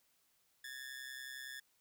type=ring-modulated tone; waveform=sawtooth; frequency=1738 Hz; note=A6; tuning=22 cents flat; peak=-39 dBFS; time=0.64-1.6 s; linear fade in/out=5 ms; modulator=65.4 Hz; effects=white hiss -75 dBFS RMS until 1.8 s